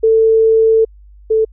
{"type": "tone pair in turn", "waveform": "sine", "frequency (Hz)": [445.5, 440.4], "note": ["A4", "A4"], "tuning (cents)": [22, 2], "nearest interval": "unison", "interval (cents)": 20, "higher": "first", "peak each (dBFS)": [-7, -9], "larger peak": "first", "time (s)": [[0.03, 0.85], [1.3, 1.45]], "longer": "first", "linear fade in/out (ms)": 10, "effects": ["added 50 Hz sine -38 dBFS peak until 1.52 s"]}